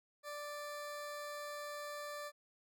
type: tone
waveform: 20% pulse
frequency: 587.3 Hz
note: D5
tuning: in tune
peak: -38 dBFS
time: 0.23-2.32 s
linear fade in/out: 50 ms
effects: none